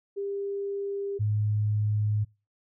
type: tone pair in turn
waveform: sine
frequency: 399.1 / 105.52 Hz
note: G4 / G#2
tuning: +31 / +28 cents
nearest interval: octave + major seventh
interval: 2303 cents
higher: first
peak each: -29 / -23 dBFS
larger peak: second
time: 0.16-1.19 / 1.19-2.25 s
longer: second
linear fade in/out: 20 ms
effects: noise-tail reverb RT60 0.3 s tail -25 dB re dry